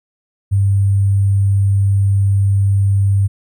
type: tone with sample-and-hold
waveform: sine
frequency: 98.7 Hz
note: G2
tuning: 12 cents sharp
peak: -10 dBFS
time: 0.51-3.28 s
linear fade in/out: 20 ms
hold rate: 8820 Hz
effects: none